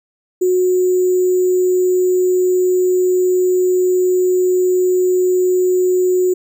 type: tone with sample-and-hold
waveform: sine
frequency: 365.7 Hz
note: F#4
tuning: 20 cents flat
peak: -11 dBFS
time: 0.41-6.34 s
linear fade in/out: 10 ms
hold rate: 7350 Hz
effects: none